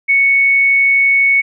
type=tone; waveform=sine; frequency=2217 Hz; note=C#7; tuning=in tune; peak=-8 dBFS; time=0.08-1.42 s; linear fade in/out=20 ms; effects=none